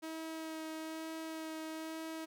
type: tone with vibrato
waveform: sawtooth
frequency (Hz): 319.2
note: D#4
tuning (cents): +44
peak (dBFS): -37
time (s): 0.02-2.26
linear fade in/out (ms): 20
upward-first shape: sine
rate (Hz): 1.1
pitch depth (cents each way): 13
effects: none